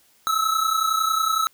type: tone pair together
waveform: square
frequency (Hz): 1287.6 / 1318.5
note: E6 / E6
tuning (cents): -41 / 0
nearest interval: unison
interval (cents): 41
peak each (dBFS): -23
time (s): 0.27-1.47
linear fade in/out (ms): 0
effects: white hiss -59 dBFS RMS until 1.53 s